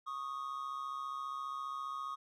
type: tone pair together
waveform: triangle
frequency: 1105 / 1239.8 Hz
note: C#6 / D#6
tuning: -6 / -7 cents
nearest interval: major second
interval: 199 cents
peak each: -40 / -39 dBFS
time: 0.06-2.16 s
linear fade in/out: 20 ms
effects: none